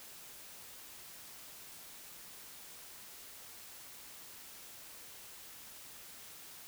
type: silence
effects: white hiss -52 dBFS RMS until 6.67 s